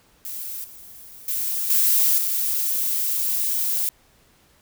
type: noise with level steps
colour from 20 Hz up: violet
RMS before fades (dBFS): -32 / -43 / -25 / -18 / -23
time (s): 0.25-3.89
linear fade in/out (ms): 0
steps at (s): 0.64 / 1.28 / 1.7 / 2.18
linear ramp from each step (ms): 2
effects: pink hiss -58 dBFS RMS until 4.61 s